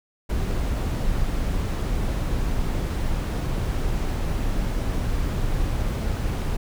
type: noise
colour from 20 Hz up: brown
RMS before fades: -24 dBFS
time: 0.29-6.57 s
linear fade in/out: 10 ms
effects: none